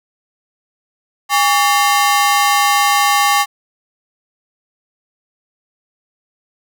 sawtooth ring-modulated tone, 975 Hz, B5, 23 cents flat, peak -4 dBFS, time 1.29-3.46 s, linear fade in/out 50 ms, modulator 159 Hz, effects none

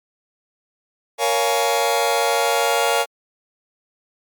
sawtooth chord, Bb minor seventh, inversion none, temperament just, 466.2 / 559.4 / 699.2 / 839.1 Hz, Bb4 / Db5 / F5 / Ab5, 0 / +16 / +2 / +18 cents, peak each -18 dBFS, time 1.18-3.06 s, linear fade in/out 50 ms, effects MP3 96 kbps

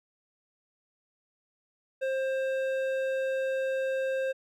sine tone with hard clipping, 530 Hz, C5, 22 cents sharp, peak -29 dBFS, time 2.01-4.33 s, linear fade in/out 20 ms, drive 10 dB, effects none

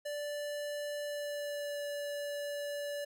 square tone with pitch glide, 585 to 578.3 Hz, D5 to D5, -7 to -27 cents, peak -37 dBFS, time 0.05-3.05 s, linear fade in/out 10 ms, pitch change -20 cents, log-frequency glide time 1.04-1.87 s, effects none

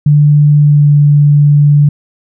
sine tone with pitch glide, 147.5 to 145.97 Hz, D3 to D3, +8 to -10 cents, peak -3 dBFS, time 0.06-1.89 s, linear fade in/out 5 ms, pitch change -18 cents, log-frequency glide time 0.59-0.9 s, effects none

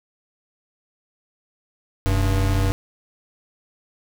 square tone pair together, 43.48 / 96.3 Hz, F1 / G2, -7 / -30 cents, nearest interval octave + major second, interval 1377 cents, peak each -22 / -20 dBFS, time 2.06-2.72 s, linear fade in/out 0 ms, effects none

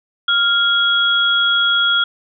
sine tone pair together, 1396.9 / 3322 Hz, F6 / G#7, 0 / 0 cents, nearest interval octave + minor third, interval 1500 cents, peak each -15 dBFS, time 0.28-2.04 s, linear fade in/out 5 ms, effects none

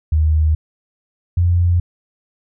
sine tone pair in turn, 77.78 / 87.46 Hz, D#2 / F2, 0 / +3 cents, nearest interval major second, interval 203 cents, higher second, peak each -11 / -11 dBFS, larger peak neither, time 0.12-0.55 / 1.37-1.8 s, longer neither, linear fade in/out 5 ms, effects none

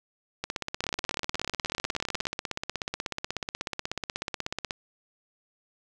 two click trains, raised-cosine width 0.2 ms, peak -13 / -12 dBFS, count 71 / 29, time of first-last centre 0.44-4.708 / 0.84-2.254 s, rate 16.4 / 19.8 Hz, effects none

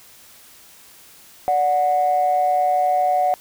sine tone pair together, 583 / 735 Hz, D5 / F#5, -13 / -12 cents, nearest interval major third, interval 401 cents, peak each -21 / -15 dBFS, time 1.48-3.34 s, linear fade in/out 0 ms, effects tanh soft clip ceiling -10 dBFS + white hiss -47 dBFS RMS until 3.4 s

